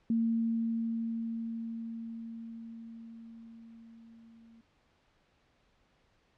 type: tone with level ramp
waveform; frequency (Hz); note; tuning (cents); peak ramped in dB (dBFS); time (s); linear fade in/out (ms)
sine; 228.2; A#3; -37; -25 to -55; 0.1-4.61; 2
effects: pink hiss -70 dBFS RMS until 6.37 s + low-pass 4000 Hz 12 dB/octave

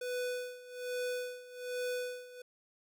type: tone with tremolo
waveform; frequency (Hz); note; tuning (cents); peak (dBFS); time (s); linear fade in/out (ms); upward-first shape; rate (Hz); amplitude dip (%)
square; 496.6; B4; +9; -34; 0.01-2.42; 5; sine; 1.2; 85
effects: none

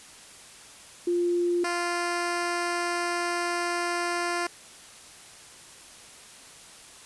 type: tone pair in turn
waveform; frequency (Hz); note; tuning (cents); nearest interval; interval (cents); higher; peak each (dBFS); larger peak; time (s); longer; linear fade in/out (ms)
sine / 10% pulse; 349.2 / 348; F4 / F4; 0 / -6; unison; 6; first; -22 / -18; second; 1.07-1.64 / 1.64-4.47; second; 5
effects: white hiss -48 dBFS RMS until 7.05 s + resampled to 24000 Hz

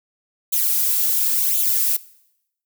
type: noise with flanger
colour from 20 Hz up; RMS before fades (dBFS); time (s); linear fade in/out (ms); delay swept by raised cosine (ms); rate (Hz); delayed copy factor
violet; -19; 0.52-1.97; 10; 0.28 to 3.58; 0.94; +0.95
effects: noise-tail reverb RT60 0.8 s tail -20 dB re dry

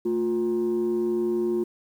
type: tone pair together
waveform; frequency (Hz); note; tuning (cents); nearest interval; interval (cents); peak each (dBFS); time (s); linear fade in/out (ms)
sine; 223.3 / 354.5; A3 / F4; +26 / +26; minor sixth; 800; -27 / -21; 0.05-1.64; 10
effects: tanh soft clip ceiling -19 dBFS + 9-bit

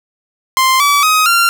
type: tone with pitch steps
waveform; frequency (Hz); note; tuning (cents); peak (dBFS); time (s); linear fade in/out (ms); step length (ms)
sawtooth; 1046.5 / 1147.8 / 1259 / 1380.9; C6 / D6 / D#6 / F6; 0 / -40 / +20 / -20; -5; 0.57-1.49; 0; 230
effects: none

